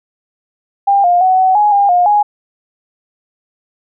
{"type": "tone with pitch steps", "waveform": "sine", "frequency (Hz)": [798, 706, 747, 752, 835, 805, 712, 830], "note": ["G5", "F5", "F#5", "F#5", "G#5", "G5", "F5", "G#5"], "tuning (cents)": [31, 19, 16, 28, 9, 46, 33, -1], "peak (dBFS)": -7, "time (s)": [0.87, 2.23], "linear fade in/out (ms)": 10, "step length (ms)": 170, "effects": []}